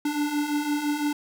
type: beating tone pair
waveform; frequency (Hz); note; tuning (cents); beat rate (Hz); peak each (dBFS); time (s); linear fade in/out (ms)
square; 290 / 295.9; D4 / D4; -22 / +13; 5.9; -31 / -26; 0.05-1.13; 5
effects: 9-bit